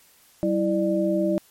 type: tone cluster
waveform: sine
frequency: 191.5 / 329.8 / 596 Hz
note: G3 / E4 / D5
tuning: -40 / +1 / +25 cents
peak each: -25 / -23 / -24 dBFS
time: 0.43-1.38 s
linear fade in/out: 0 ms
effects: white hiss -56 dBFS RMS until 1.5 s + MP3 64 kbps